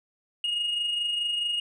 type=tone with amplitude modulation; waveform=sine; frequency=2866 Hz; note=F7; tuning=44 cents sharp; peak=-21 dBFS; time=0.44-1.6 s; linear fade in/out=2 ms; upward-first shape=sine; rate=24.7 Hz; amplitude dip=50%; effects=tanh soft clip ceiling -23 dBFS